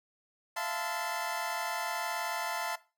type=chord; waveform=25% pulse; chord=F major seventh; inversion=third; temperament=equal with one note detuned; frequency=659.3 / 698.5 / 880 / 1024.4 Hz; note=E5 / F5 / A5 / C6; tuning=0 / 0 / 0 / -37 cents; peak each=-36 / -35 / -33 / -35 dBFS; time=0.56-2.76 s; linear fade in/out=10 ms; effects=noise-tail reverb RT60 0.3 s tail -18 dB re dry